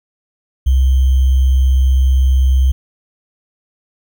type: tone with sample-and-hold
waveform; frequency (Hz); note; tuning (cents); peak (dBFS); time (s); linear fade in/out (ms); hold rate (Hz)
sine; 65.41; C2; 0; -8; 0.66-2.72; 10; 3150
effects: none